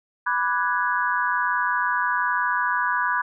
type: chord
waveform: sine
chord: G# half-diminished seventh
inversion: first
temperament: equal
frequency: 987.8 / 1174.7 / 1480 / 1661.2 Hz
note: B5 / D6 / F#6 / G#6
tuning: 0 / 0 / 0 / 0 cents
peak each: -24 / -28 / -26 / -26 dBFS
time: 0.26-3.22 s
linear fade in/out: 10 ms
effects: none